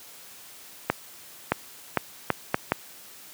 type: accelerating click train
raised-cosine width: 0.5 ms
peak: -5 dBFS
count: 6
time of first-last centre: 0.9-2.72 s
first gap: 620 ms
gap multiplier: 0.73
effects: white hiss -47 dBFS RMS until 3.33 s + high-pass 100 Hz 12 dB/octave